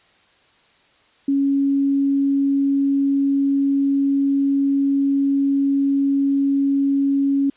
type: tone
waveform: sine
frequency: 277.2 Hz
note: C#4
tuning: in tune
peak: -15 dBFS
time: 1.28-7.5 s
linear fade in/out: 5 ms
effects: white hiss -56 dBFS RMS until 7.56 s + resampled to 8000 Hz